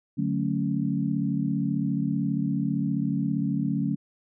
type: chord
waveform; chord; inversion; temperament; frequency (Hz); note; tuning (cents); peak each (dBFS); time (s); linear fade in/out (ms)
sine; D major seventh; none; equal; 146.83 / 185 / 220 / 277.2; D3 / F#3 / A3 / C#4; 0 / 0 / 0 / 0; -29; 0.17-3.96; 20
effects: none